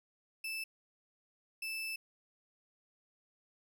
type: tone bursts at uneven times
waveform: 35% pulse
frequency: 2637 Hz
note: E7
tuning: in tune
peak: -36 dBFS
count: 2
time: 0.44-0.64 / 1.62-1.96 s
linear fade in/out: 5 ms
effects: none